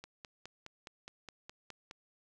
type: click train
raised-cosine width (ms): 0.2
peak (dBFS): -29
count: 10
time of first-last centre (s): 0.04-1.911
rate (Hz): 4.81
effects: none